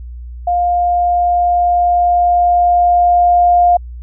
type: tone with level ramp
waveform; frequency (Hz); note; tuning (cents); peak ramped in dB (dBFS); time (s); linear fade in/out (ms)
sine; 705; F5; +16; -11 to -6; 0.47-3.77; 5
effects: added 60 Hz sine -26 dBFS peak until 4.02 s